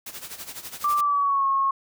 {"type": "noise with tremolo", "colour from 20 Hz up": "white", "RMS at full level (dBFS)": -35, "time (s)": [0.06, 1.01], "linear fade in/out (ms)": 5, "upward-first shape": "sine", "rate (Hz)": 12, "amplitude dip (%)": 75}
{"type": "tone with pitch glide", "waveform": "sine", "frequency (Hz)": [1174.7, 1089.7], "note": ["D6", "C#6"], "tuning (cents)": [0, -30], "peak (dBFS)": -19, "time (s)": [0.84, 1.71], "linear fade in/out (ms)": 5, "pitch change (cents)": -130, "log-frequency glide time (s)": [0.99, 1.46]}
{"effects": []}